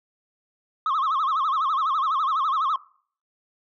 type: tone with vibrato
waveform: sine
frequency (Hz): 1174.7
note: D6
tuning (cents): 0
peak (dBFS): -18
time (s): 0.86-2.76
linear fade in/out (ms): 2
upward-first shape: sine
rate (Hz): 12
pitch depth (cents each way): 190
effects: noise-tail reverb RT60 0.5 s tail -21 dB re dry + tanh soft clip ceiling -19 dBFS